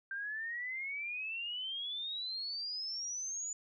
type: exponential sweep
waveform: sine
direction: up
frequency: 1568 to 7000 Hz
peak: -37 dBFS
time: 0.11-3.53 s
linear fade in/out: 2 ms
effects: none